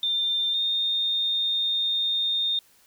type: tone pair in turn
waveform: sine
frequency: 3594 / 3655 Hz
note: A7 / A#7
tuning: +36 / -35 cents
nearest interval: unison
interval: 29 cents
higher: second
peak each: -22 dBFS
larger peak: neither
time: 0.03-0.54 / 0.54-2.59 s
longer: second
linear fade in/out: 2 ms
effects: white hiss -59 dBFS RMS until 2.86 s